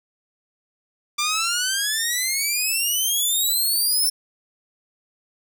10% pulse exponential sweep, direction up, 1174.7 to 5400 Hz, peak -12 dBFS, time 1.18-4.1 s, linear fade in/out 10 ms, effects 8-bit

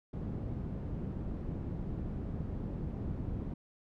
white low-pass noise, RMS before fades -38 dBFS, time 0.13-3.54 s, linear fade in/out 5 ms, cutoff 180 Hz, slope 12 dB/octave, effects none

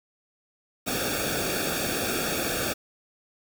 pink noise with comb filter, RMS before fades -28 dBFS, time 0.86-2.74 s, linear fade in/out 20 ms, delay 0.99 ms, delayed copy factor -0.9, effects none

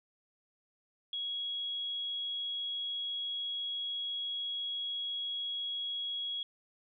sine tone, 3322 Hz, G#7, in tune, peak -34 dBFS, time 1.13-6.43 s, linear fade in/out 2 ms, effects none

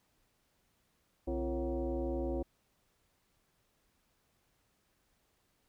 sine tone with frequency modulation, 141.2 Hz, C#3, 32 cents sharp, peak -32 dBFS, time 1.27-2.43 s, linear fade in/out 10 ms, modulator 202 Hz, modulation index 2.2, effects pink hiss -75 dBFS RMS until 5.68 s

